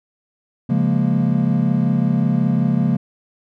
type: chord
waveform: triangle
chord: Bb minor seventh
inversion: first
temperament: equal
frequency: 138.59 / 174.61 / 207.7 / 233.1 Hz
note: Db3 / F3 / Ab3 / Bb3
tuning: 0 / 0 / 0 / 0 cents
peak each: -18 / -18 / -19 / -18 dBFS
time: 0.69-2.97 s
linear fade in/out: 10 ms
effects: none